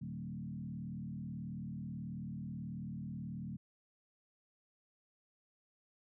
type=tone with frequency modulation; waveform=sine; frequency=174.61 Hz; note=F3; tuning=in tune; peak=-40 dBFS; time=0.01-3.57 s; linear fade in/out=10 ms; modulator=38.4 Hz; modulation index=1.5; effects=none